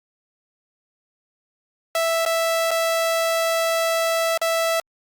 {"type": "tone with dropouts", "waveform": "sawtooth", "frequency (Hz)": 659.3, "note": "E5", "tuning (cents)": 0, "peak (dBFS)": -15, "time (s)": [1.95, 4.8], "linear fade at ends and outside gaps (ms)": 2, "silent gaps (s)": [[2.252, 2.261], [2.708, 2.713], [4.376, 4.415]], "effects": ["Opus 48 kbps"]}